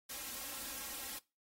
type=noise with comb filter; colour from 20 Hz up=white; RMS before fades=-44 dBFS; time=0.09-1.19 s; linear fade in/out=10 ms; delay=3.7 ms; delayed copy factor=+0.8; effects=noise-tail reverb RT60 0.3 s tail -24 dB re dry + AAC 48 kbps